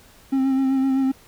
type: tone with vibrato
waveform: triangle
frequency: 266.6 Hz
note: C4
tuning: 33 cents sharp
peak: -15 dBFS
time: 0.32-1.12 s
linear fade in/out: 10 ms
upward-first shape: sine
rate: 7.8 Hz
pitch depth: 26 cents each way
effects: pink hiss -51 dBFS RMS until 1.27 s